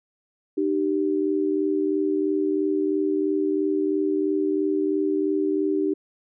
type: tone pair together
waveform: sine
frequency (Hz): 304.9 / 387.9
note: D#4 / G4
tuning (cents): -35 / -18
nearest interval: major third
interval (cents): 417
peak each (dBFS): -23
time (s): 0.57-5.94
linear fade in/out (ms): 10
effects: none